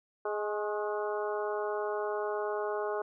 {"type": "harmonic tone with a mistuned harmonic", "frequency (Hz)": 209, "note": "G#3", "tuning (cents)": 11, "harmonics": [2, 3, 4, 5, 6, 7], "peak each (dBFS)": [-33, -37, -39, -41, -43, -44], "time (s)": [0.25, 3.02], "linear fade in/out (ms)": 5, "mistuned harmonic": 5, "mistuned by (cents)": 46, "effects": []}